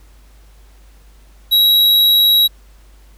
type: tone with vibrato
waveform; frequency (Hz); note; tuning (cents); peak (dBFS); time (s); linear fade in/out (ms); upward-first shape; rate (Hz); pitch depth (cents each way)
square; 3859; B7; -41; -9; 1.51-2.48; 20; square; 20; 8
effects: added 50 Hz sine -42 dBFS peak until 3.17 s + pink hiss -53 dBFS RMS until 3.17 s